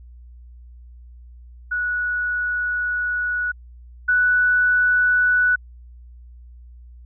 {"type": "tone pair in turn", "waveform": "sine", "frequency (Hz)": [1468, 1481.6], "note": ["F#6", "F#6"], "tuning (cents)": [-14, 2], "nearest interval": "unison", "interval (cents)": 16, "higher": "second", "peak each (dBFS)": [-20, -14], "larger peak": "second", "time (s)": [[1.71, 3.52], [4.08, 5.56]], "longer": "first", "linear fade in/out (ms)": 10, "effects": ["added 60 Hz sine -40 dBFS peak until 7.05 s"]}